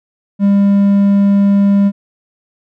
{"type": "tone", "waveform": "triangle", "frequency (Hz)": 200, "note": "G3", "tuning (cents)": 35, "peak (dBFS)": -5, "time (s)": [0.39, 1.92], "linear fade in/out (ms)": 50, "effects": []}